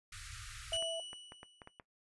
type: band-stop noise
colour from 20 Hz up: pink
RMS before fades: -48 dBFS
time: 0.12-0.77 s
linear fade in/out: 5 ms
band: 120 to 1200 Hz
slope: 96 dB/octave
type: tone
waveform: sine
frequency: 656 Hz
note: E5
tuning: 9 cents flat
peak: -38 dBFS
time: 0.72-1 s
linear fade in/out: 2 ms
type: tone with exponential decay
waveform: 45% pulse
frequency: 2949 Hz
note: F#7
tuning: 6 cents flat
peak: -32 dBFS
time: 0.73-1.79 s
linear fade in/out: 1 ms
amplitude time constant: 230 ms
type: clicks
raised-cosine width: 0.5 ms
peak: -34 dBFS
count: 7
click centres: 0.825 / 1.131 / 1.321 / 1.431 / 1.618 / 1.674 / 1.798 s
effects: noise-tail reverb RT60 0.1 s tail -18 dB re dry + resampled to 24000 Hz